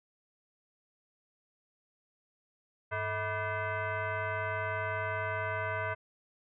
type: tone with frequency modulation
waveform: sine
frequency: 440 Hz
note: A4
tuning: in tune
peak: -31 dBFS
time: 2.91-5.95 s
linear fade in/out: 20 ms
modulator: 541 Hz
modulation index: 2.9
effects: none